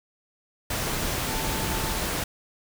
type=tone in noise; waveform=sine; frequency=887 Hz; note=A5; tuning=14 cents sharp; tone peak=-36 dBFS; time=1.27-1.98 s; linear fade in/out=5 ms; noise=pink; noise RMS=-28 dBFS; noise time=0.7-2.24 s; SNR=-11 dB; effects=none